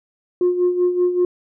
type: tone with tremolo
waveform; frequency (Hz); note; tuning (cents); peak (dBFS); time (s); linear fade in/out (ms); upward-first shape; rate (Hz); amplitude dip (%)
sine; 357.6; F4; +41; -11; 0.41-1.25; 2; sine; 5.2; 65
effects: tanh soft clip ceiling -10 dBFS